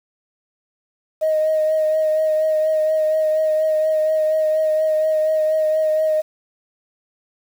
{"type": "tone with vibrato", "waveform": "sine", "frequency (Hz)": 624, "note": "D#5", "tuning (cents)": 5, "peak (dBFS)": -14, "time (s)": [1.21, 6.22], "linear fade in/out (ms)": 20, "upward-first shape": "triangle", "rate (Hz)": 4.2, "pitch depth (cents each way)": 20, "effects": ["tanh soft clip ceiling -10 dBFS", "7-bit"]}